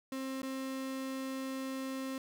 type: tone with dropouts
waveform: 35% pulse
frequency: 265.3 Hz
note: C4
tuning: 24 cents sharp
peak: -35 dBFS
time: 0.12-2.18 s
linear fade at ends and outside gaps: 2 ms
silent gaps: 0.419-0.43 s
effects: none